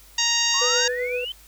harmonic tone, 934 Hz, A#5, 3 cents sharp, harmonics 1 / 2 / 3 / 4 / 5 / 6 / 7 / 8, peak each -32 / -28 / -26 / -26 / -26 / -28 / -25 / -36 dBFS, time 0.18-0.88 s, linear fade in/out 5 ms
sine exponential sweep, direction up, 1038 to 3122 Hz, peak -28 dBFS, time 0.54-1.32 s, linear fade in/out 2 ms
triangle tone with tremolo, 493.9 Hz, B4, in tune, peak -21 dBFS, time 0.61-1.25 s, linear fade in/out 10 ms, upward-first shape triangle, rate 7.8 Hz, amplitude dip 45%
effects added 50 Hz sine -51 dBFS peak until 1.47 s + white hiss -51 dBFS RMS until 1.47 s

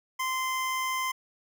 25% pulse tone, 1038 Hz, C6, 14 cents flat, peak -24 dBFS, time 0.19-1.12 s, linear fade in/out 10 ms, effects none

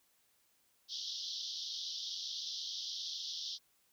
pink band-pass noise, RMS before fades -42 dBFS, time 0.88-3.59 s, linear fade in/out 50 ms, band 3200 to 5800 Hz, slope 96 dB/octave, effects white hiss -73 dBFS RMS until 3.92 s

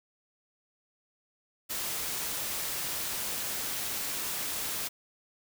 white noise, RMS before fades -34 dBFS, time 1.69-4.89 s, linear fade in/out 20 ms, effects none

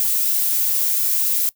violet noise, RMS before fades -19 dBFS, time 0-1.49 s, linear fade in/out 0 ms, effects noise-tail reverb RT60 0.1 s tail -20 dB re dry

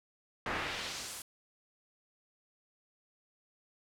brown noise with band-pass filter sweep, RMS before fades -39 dBFS, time 0.46-1.22 s, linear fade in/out 2 ms, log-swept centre 1400 to 11000 Hz, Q 1.1, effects none

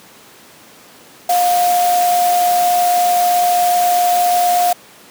sine tone in noise, 710 Hz, F5, 28 cents sharp, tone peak -11 dBFS, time 1.29-4.73 s, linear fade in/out 5 ms, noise white, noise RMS -23 dBFS, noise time 1.29-4.73 s, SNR +9 dB, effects pink hiss -42 dBFS RMS until 5.1 s + high-pass 200 Hz 12 dB/octave

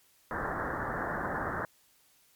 white low-pass noise, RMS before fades -34 dBFS, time 0.31-1.65 s, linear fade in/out 0 ms, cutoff 1800 Hz, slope 96 dB/octave, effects white hiss -65 dBFS RMS until 2.35 s + MP3 96 kbps

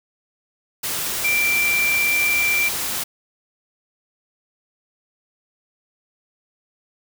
sine tone in noise, 2354 Hz, D7, 3 cents sharp, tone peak -17 dBFS, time 1.24-2.69 s, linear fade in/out 10 ms, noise white, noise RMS -25 dBFS, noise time 0.83-3.04 s, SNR +5 dB, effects none

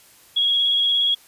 sine tone with vibrato, 3315 Hz, G#7, 4 cents flat, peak -16 dBFS, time 0.36-1.15 s, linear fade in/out 10 ms, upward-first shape square, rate 17 Hz, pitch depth 16 cents each way, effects white hiss -51 dBFS RMS until 1.27 s + resampled to 32000 Hz

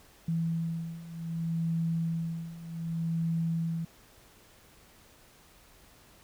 sine beating tone pair, 164.81 / 165.46 Hz, E3 / E3, 0 / +7 cents, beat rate 0.65 Hz, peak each -34 / -31 dBFS, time 0.28-3.85 s, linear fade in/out 5 ms, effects pink hiss -58 dBFS RMS until 6.23 s

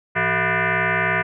sine tone with frequency modulation, 168.5 Hz, E3, 38 cents sharp, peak -17 dBFS, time 0.15-1.23 s, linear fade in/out 20 ms, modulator 274 Hz, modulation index 7.6, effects none

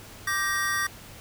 square chord, G minor, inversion second, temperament just, 1176 / 1568 / 1881.6 Hz, D6 / G6 / Bb6, +2 / 0 / +16 cents, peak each -31 / -31 / -28 dBFS, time 0.27-0.87 s, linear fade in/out 5 ms, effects added 102 Hz sine -51 dBFS peak until 1.2 s + pink hiss -46 dBFS RMS until 1.2 s

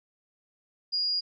sine tone, 4859 Hz, D#8, 42 cents flat, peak -25 dBFS, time 0.92-1.21 s, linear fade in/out 20 ms, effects none

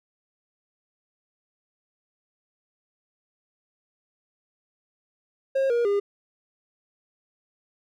triangle tone with pitch steps, 538 / 474.3 / 404.2 Hz, C5 / A#4 / G#4, +48 / +30 / -47 cents, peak -18 dBFS, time 5.55-6 s, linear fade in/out 10 ms, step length 150 ms, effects none

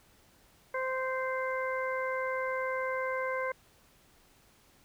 harmonic tone, 520 Hz, C5, 11 cents flat, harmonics 1 / 2 / 3 / 4, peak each -33 / -36 / -38 / -39 dBFS, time 0.74-3.52 s, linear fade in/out 5 ms, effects pink hiss -63 dBFS RMS until 4.84 s

